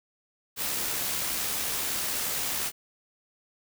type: noise with amplitude modulation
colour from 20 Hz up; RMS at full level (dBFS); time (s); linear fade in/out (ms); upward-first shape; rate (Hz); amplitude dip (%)
white; -29; 0.56-2.72; 50; sine; 71.6; 25
effects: none